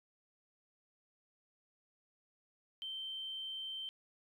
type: tone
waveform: triangle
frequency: 3115 Hz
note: G7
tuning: 12 cents flat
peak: -37 dBFS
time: 2.82-3.89 s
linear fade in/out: 0 ms
effects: tanh soft clip ceiling -38 dBFS